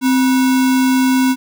sine tone with sample-and-hold, 260 Hz, C4, 11 cents flat, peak -10 dBFS, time 0.01-1.36 s, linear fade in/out 50 ms, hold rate 1225 Hz, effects none

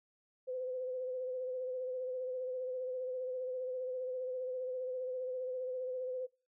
sine tone with vibrato, 509 Hz, C5, 48 cents flat, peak -36 dBFS, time 0.47-6.27 s, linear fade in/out 20 ms, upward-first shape sine, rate 15 Hz, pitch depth 32 cents each way, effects noise-tail reverb RT60 0.4 s tail -26 dB re dry

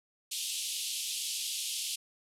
pink band-pass noise, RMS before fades -36 dBFS, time 0.31-1.96 s, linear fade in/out 10 ms, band 2800 to 12000 Hz, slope 48 dB/octave, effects none

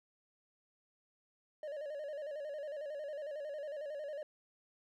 triangle tone with vibrato, 587.3 Hz, D5, in tune, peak -38 dBFS, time 1.63-4.23 s, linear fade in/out 2 ms, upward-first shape square, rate 11 Hz, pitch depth 74 cents each way, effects none

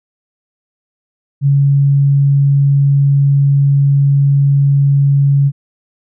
sine tone, 140.1 Hz, C#3, 19 cents sharp, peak -7 dBFS, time 1.41-5.52 s, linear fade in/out 50 ms, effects none

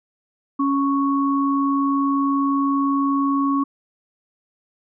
sine tone pair together, 277.2 / 1108.7 Hz, C#4 / C#6, 0 / 0 cents, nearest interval 2 octaves, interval 2400 cents, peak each -18 / -22 dBFS, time 0.59-3.64 s, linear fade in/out 10 ms, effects none

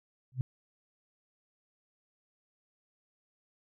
sine tone with exponential growth, 127.9 Hz, C3, 39 cents flat, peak -23 dBFS, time 0.32-0.41 s, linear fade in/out 0 ms, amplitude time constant 18 ms, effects none

